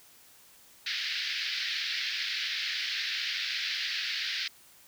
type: band-pass noise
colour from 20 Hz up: white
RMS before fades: -33 dBFS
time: 0.86-4.48 s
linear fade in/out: 5 ms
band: 1600 to 4900 Hz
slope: 48 dB/octave
effects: white hiss -57 dBFS RMS until 4.87 s